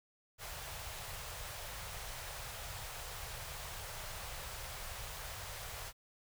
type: band-stop noise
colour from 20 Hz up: pink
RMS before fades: -45 dBFS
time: 0.38-5.93 s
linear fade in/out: 50 ms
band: 130 to 520 Hz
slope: 24 dB/octave
effects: none